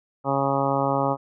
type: harmonic tone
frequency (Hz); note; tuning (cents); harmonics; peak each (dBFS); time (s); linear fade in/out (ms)
137.8; C#3; -10; 1 / 2 / 3 / 4 / 5 / 6 / 7 / 8 / 9; -29 / -28 / -31 / -26 / -30 / -27 / -30 / -31 / -31; 0.24-1.17; 50
effects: none